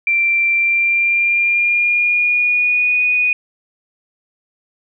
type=tone with pitch glide; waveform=sine; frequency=2356 to 2473 Hz; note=D7 to D#7; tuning=+5 to -11 cents; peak=-12 dBFS; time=0.07-3.33 s; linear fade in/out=2 ms; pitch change=+84 cents; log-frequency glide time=0.54-3.02 s; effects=none